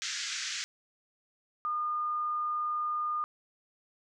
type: band-pass noise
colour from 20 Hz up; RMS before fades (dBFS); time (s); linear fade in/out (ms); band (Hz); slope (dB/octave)
white; -36; 0.02-0.64; 0; 1400 to 6900; 48
type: tone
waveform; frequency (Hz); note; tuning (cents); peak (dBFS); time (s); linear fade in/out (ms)
sine; 1217; D#6; -39; -29; 1.65-3.24; 0
effects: none